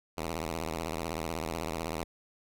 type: tone with vibrato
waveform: 5% pulse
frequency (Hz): 81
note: E2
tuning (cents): -30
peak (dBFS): -22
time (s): 0.17-2.04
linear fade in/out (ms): 10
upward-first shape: triangle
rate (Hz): 16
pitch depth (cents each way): 200
effects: none